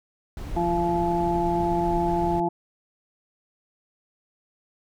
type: noise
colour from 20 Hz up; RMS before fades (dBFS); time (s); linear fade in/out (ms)
brown; -33; 0.37-2.4; 2
type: harmonic tone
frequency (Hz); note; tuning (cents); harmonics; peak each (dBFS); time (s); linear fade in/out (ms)
172; F3; -26; 1 / 2 / 4 / 5; -29 / -25 / -28 / -26; 0.56-2.49; 10
effects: none